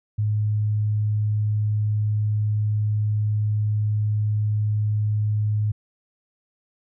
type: tone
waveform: sine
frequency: 105.9 Hz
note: G#2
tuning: 34 cents sharp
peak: -19 dBFS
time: 0.18-5.72 s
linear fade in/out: 10 ms
effects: none